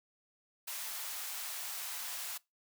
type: high-pass noise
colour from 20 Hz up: white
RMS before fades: -41 dBFS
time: 0.67-2.38 s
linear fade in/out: 10 ms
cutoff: 670 Hz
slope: 24 dB/octave
effects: noise-tail reverb RT60 0.2 s tail -22 dB re dry